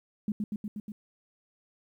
sine tone with echo, 209.5 Hz, G#3, 15 cents sharp, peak -26 dBFS, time 0.28-0.32 s, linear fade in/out 2 ms, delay 120 ms, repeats 5, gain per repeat -2 dB, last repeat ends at 0.92 s, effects 11-bit

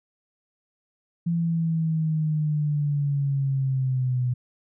sine linear sweep, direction down, 170 to 123.5 Hz, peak -21 dBFS, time 1.26-4.34 s, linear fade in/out 10 ms, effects none

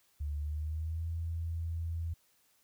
sine tone with pitch glide, 73.42 to 82.89 Hz, D2 to E2, 0 to +10 cents, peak -33 dBFS, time 0.2-2.14 s, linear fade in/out 10 ms, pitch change +210 cents, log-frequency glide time 0.38-1.07 s, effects white hiss -70 dBFS RMS until 2.63 s

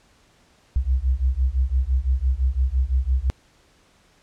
sine beating tone pair, 61.74 / 67.64 Hz, B1 / C#2, 0 / -42 cents, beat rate 5.9 Hz, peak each -21 dBFS, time 0.76-3.3 s, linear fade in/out 0 ms, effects pink hiss -58 dBFS RMS until 4.22 s + low-pass 8000 Hz 12 dB/octave

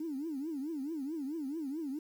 sine tone with vibrato, 296.2 Hz, D4, 15 cents sharp, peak -34 dBFS, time 0-1.99 s, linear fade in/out 5 ms, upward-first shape triangle, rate 4.6 Hz, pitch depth 250 cents each way, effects tanh soft clip ceiling -31 dBFS + 10-bit

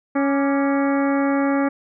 harmonic tone with a mistuned harmonic, 277.7 Hz, C#4, 3 cents sharp, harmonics 1 / 2 / 3 / 4 / 5 / 6 / 7 / 8, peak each -18 / -24 / -28 / -30 / -32 / -34 / -35 / -36 dBFS, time 0.15-1.69 s, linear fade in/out 10 ms, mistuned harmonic 4, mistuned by +88 cents, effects none

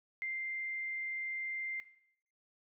sine tone, 2093 Hz, C7, in tune, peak -35 dBFS, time 0.22-1.8 s, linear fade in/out 0 ms, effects noise-tail reverb RT60 0.7 s tail -17 dB re dry

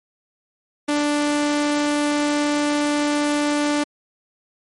sawtooth tone, 293.7 Hz, D4, in tune, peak -14 dBFS, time 0.88-3.84 s, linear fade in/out 10 ms, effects MP3 48 kbps

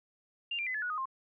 sine tone with pitch steps, 2794 / 2377 / 2022 / 1719.9 / 1463.1 / 1244.6 / 1058.7 Hz, F7 / D7 / B6 / A6 / F#6 / D#6 / C6, 0 / +20 / +40 / -40 / -20 / 0 / +20 cents, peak -32 dBFS, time 0.51-1.056 s, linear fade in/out 5 ms, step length 78 ms, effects none

